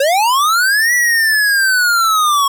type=linear two-way sweep; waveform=square; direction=up then down; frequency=523.3 to 1963 to 1093 Hz; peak=-11 dBFS; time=0-2.48 s; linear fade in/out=5 ms; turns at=0.94 s; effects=none